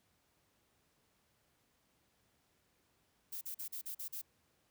violet noise bursts, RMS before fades -43 dBFS, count 7, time 3.32-4.217 s, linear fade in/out 10 ms, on 93 ms, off 41 ms, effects pink hiss -75 dBFS RMS until 4.7 s + high-pass 60 Hz 12 dB/octave

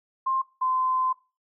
sine tone pair in turn, 1057 / 1031.1 Hz, C6 / C6, +17 / -26 cents, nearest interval unison, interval 43 cents, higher first, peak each -22 dBFS, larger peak neither, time 0.26-0.42 / 0.61-1.13 s, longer second, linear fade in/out 10 ms, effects noise-tail reverb RT60 0.3 s tail -18 dB re dry

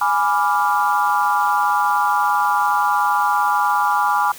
sine chord, G# diminished seventh, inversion none, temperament equal, 830.6 / 987.8 / 1174.7 / 1396.9 Hz, G#5 / B5 / D6 / F6, 0 / 0 / 0 / 0 cents, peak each -19 / -20 / -20 / -23 dBFS, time 0.01-4.32 s, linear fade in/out 5 ms, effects white hiss -38 dBFS RMS until 4.38 s

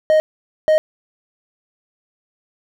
triangle tone bursts at uneven times, 622.3 Hz, D#5, in tune, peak -8 dBFS, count 2, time 0.1-0.2 / 0.68-0.78 s, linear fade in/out 0 ms, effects none

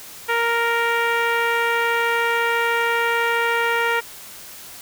10% pulse tone with low-pass filter, 466.2 Hz, A#4, in tune, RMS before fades -20 dBFS, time 0.28-4.01 s, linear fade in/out 20 ms, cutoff 2200 Hz, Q 1.1, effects white hiss -39 dBFS RMS until 4.81 s

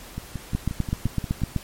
two click trains, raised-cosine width 5 ms, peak -17 / -10 dBFS, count 8 / 9, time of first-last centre 0.18-1.419 / 0.55-1.563 s, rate 5.65 / 7.9 Hz, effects pink hiss -43 dBFS RMS until 1.63 s + MP3 64 kbps

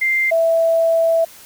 sine tone pair in turn, 2093 / 659.3 Hz, C7 / E5, 0 / 0 cents, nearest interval octave + minor sixth, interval 2000 cents, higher first, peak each -14 / -12 dBFS, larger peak second, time 0.01-0.31 / 0.31-1.25 s, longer second, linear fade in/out 10 ms, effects white hiss -42 dBFS RMS until 1.45 s

